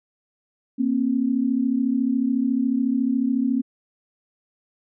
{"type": "tone pair together", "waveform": "sine", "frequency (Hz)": [235.2, 269.2], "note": ["A#3", "C4"], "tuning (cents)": [16, 49], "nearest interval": "major second", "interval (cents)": 233, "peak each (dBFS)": [-22, -21], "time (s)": [0.78, 3.62], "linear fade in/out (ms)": 20, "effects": []}